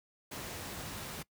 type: noise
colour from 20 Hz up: pink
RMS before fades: -42 dBFS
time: 0.31-1.23 s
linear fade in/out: 10 ms
effects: noise-tail reverb RT60 0.1 s tail -22 dB re dry + high-pass 60 Hz 12 dB/octave